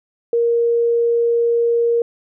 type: tone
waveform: sine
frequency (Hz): 468.7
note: A#4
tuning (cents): +9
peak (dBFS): -13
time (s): 0.33-2.02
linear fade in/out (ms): 2
effects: none